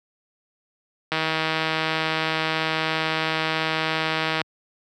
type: click train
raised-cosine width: 0.3 ms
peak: -7 dBFS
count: 525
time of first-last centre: 1.12-4.416 s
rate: 159 Hz
effects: high-pass 100 Hz 12 dB/octave